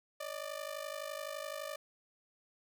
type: ring-modulated tone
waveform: sawtooth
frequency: 594 Hz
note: D5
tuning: 20 cents sharp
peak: -33 dBFS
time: 0.2-1.76 s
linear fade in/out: 5 ms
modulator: 25.9 Hz
effects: 12-bit